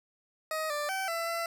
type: tone with pitch steps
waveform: 20% pulse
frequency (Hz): 629 / 590 / 768 / 669 / 673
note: D#5 / D5 / G5 / E5 / E5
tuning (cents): +19 / +8 / -36 / +25 / +36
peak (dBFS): -26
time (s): 0.51-1.46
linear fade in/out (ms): 2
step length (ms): 190
effects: none